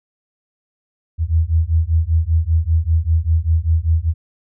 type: beating tone pair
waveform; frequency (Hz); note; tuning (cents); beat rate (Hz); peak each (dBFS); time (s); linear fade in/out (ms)
sine; 79 / 84.1; D#2 / E2; +27 / +35; 5.1; -16; 1.18-4.14; 50
effects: none